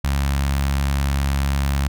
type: tone with notch filter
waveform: sawtooth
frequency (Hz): 69.3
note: C#2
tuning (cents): 0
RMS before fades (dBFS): -20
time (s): 0.04-1.88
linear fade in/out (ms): 5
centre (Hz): 410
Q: 0.67
effects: none